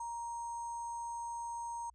sine tone with sample-and-hold, 937 Hz, A#5, 9 cents sharp, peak -38 dBFS, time 0-1.9 s, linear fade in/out 5 ms, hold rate 7350 Hz, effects added 60 Hz sine -63 dBFS peak until 1.94 s + resampled to 24000 Hz

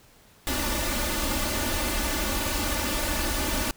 pink noise with comb filter, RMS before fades -27 dBFS, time 0.47-3.71 s, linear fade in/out 0 ms, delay 3.4 ms, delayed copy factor +0.9, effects pink hiss -56 dBFS RMS until 3.76 s

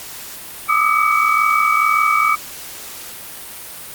sine tone cluster, 1186 / 1228 / 1293 / 2274 Hz, D6 / D#6 / E6 / C#7, +17 / -23 / -34 / +44 cents, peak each -18 dBFS, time 0.68-2.36 s, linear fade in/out 20 ms, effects white hiss -33 dBFS RMS until 3.94 s + Opus 48 kbps

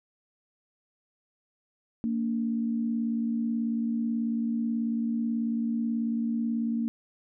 sine tone pair together, 229.6 / 287.9 Hz, A#3 / D4, -26 / -34 cents, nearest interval major third, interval 392 cents, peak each -26 / -35 dBFS, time 2.04-6.88 s, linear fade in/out 0 ms, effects none

